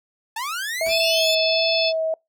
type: linear sweep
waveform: sawtooth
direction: up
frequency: 853 to 3616 Hz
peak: -22 dBFS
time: 0.36-1.35 s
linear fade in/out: 5 ms
type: tone with vibrato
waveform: sine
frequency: 650 Hz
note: E5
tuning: 24 cents flat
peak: -20 dBFS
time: 0.81-2.14 s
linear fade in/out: 2 ms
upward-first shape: sine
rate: 1.4 Hz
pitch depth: 24 cents each way
type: noise with exponential decay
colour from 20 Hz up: pink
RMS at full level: -35 dBFS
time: 0.86-1.1 s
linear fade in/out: 2 ms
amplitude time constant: 52 ms
type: harmonic tone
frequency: 869 Hz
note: A5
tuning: 22 cents flat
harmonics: 3 / 4 / 5 / 6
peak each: -25 / -25 / -25 / -25 dBFS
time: 0.88-1.93 s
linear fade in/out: 50 ms
effects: noise-tail reverb RT60 0.2 s tail -25 dB re dry